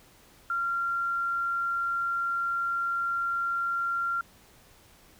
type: tone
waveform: sine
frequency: 1380 Hz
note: F6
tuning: 21 cents flat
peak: -26 dBFS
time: 0.5-4.21 s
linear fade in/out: 2 ms
effects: pink hiss -57 dBFS RMS until 5.19 s